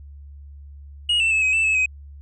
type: tone with pitch steps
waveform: triangle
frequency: 2882 / 2672 / 2602 / 2534 / 2649 / 2594 / 2524 Hz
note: F#7 / E7 / E7 / D#7 / E7 / E7 / D#7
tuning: -46 / +23 / -23 / +31 / +8 / -28 / +24 cents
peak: -15 dBFS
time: 1.09-1.86 s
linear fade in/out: 5 ms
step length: 110 ms
effects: added 71 Hz sine -38 dBFS peak until 2.21 s + resampled to 22050 Hz